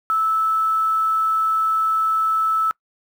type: tone with quantisation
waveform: sine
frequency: 1310 Hz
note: E6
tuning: 11 cents flat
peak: -16 dBFS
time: 0.1-2.71 s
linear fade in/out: 0 ms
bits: 7
effects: noise-tail reverb RT60 0.1 s tail -24 dB re dry